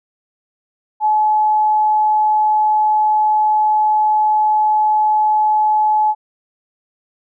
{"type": "tone", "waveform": "sine", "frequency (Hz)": 855, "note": "A5", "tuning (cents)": -50, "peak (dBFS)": -11, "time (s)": [1, 6.15], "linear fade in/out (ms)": 50, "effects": []}